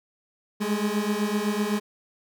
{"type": "beating tone pair", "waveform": "30% pulse", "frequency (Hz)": [204.8, 212.7], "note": ["G#3", "G#3"], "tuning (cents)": [-24, 42], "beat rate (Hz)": 7.9, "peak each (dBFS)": -24, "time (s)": [0.6, 1.8], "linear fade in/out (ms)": 20, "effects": []}